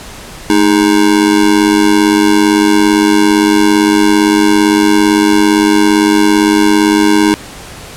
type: tone with amplitude modulation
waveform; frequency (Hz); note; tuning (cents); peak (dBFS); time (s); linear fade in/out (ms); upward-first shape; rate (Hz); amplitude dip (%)
square; 312.8; D#4; +9; -3; 0.5-7.34; 0; sine; 97.7; 90
effects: pink hiss -30 dBFS RMS until 7.96 s + low-pass 11000 Hz 12 dB/octave